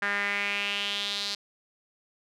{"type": "tone with band-pass filter sweep", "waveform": "sawtooth", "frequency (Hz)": 202.3, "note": "G#3", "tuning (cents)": -45, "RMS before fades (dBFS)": -30, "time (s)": [0.02, 1.35], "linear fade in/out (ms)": 5, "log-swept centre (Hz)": [1700, 4400], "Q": 4, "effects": []}